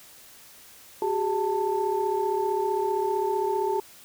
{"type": "tone cluster", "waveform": "sine", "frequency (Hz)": [376.6, 412, 887], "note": ["F#4", "G#4", "A5"], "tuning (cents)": [31, -14, 14], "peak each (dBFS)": -27, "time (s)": [1.02, 3.8], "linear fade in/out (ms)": 2, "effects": ["tanh soft clip ceiling -13 dBFS", "white hiss -50 dBFS RMS until 4.04 s"]}